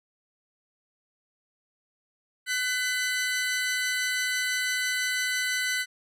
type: tone pair together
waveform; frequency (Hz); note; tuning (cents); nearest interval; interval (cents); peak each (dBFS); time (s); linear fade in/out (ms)
sawtooth; 1506 / 2010; F#6 / B6; +30 / +30; perfect fourth; 500; -25; 2.46-5.86; 50
effects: low-pass 12000 Hz 12 dB/octave